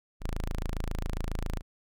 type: tone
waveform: sawtooth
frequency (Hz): 27.33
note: A0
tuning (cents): -11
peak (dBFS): -26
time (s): 0.2-1.62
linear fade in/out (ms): 50
effects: none